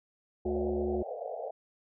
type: harmonic tone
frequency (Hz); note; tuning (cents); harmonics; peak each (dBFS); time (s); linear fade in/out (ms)
72.8; D2; -15; 1 / 3 / 5; -37 / -37 / -30; 0.45-1.03; 10
type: band-pass noise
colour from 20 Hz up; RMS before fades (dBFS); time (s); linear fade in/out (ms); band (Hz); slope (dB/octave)
pink; -39; 0.45-1.51; 5; 450 to 770; 96
effects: none